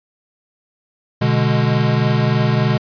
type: chord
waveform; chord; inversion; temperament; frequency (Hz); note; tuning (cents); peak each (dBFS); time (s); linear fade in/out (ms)
square; G# diminished; first; equal; 123.47 / 146.83 / 207.7; B2 / D3 / G#3; 0 / 0 / 0; -17 / -19 / -21; 1.21-2.78; 10
effects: resampled to 11025 Hz